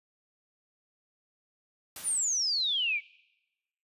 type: noise with exponential decay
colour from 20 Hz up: white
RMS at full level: -40 dBFS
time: 1.96-2.7 s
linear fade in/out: 2 ms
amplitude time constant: 160 ms
type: exponential sweep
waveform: sine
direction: down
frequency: 9956 to 2217 Hz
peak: -26 dBFS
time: 2.03-3.01 s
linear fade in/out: 50 ms
effects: noise-tail reverb RT60 1.0 s tail -23 dB re dry + resampled to 32000 Hz